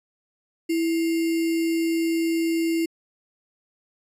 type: tone with sample-and-hold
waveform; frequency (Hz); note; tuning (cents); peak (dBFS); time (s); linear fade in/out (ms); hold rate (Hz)
sine; 329.6; E4; 0; -20; 0.69-2.86; 10; 2450
effects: resampled to 32000 Hz